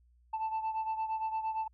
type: beating tone pair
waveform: sine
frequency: 880 / 888.7 Hz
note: A5 / A5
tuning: 0 / +17 cents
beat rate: 8.7 Hz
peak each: -31 / -36 dBFS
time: 0.33-1.68 s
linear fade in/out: 10 ms
effects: tanh soft clip ceiling -29 dBFS + added 60 Hz sine -62 dBFS peak until 1.73 s